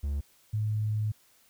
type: tone pair in turn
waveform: triangle / sine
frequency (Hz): 71.2 / 107.21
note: C#2 / A2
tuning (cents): +47 / -44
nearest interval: perfect fifth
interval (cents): 709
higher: second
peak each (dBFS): -26 / -26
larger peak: neither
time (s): 0.03-0.21 / 0.53-1.12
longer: second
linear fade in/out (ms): 10
effects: white hiss -63 dBFS RMS until 1.49 s